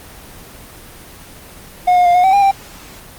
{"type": "tone with pitch steps", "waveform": "triangle", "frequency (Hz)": [722, 716, 702, 721, 765, 803, 785], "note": ["F#5", "F5", "F5", "F#5", "G5", "G5", "G5"], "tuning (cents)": [-43, 43, 9, -45, -42, 41, 2], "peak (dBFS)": -6, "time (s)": [1.87, 2.514], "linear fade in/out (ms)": 10, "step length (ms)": 92, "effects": ["pink hiss -37 dBFS RMS until 3.18 s", "Opus 24 kbps"]}